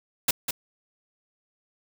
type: noise with echo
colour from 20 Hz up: white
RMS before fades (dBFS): -21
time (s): 0.28-0.31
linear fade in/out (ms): 5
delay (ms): 200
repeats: 1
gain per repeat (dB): -7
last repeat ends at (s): 0.51
effects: none